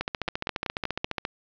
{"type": "two click trains", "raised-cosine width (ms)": 0.3, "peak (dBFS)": [-12, -12], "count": [5, 19], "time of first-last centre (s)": [[0.28, 1.045], [0.01, 1.251]], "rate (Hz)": [5.23, 14.5], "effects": ["resampled to 16000 Hz", "8-bit"]}